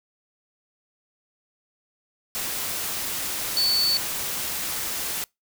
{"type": "tone in noise", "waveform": "sine", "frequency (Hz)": 4474, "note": "C#8", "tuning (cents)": 15, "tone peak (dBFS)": -19, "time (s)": [3.57, 3.97], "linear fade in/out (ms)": 0, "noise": "white", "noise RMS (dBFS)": -29, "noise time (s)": [2.35, 5.24], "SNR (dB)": 7, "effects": ["noise-tail reverb RT60 0.2 s tail -26 dB re dry"]}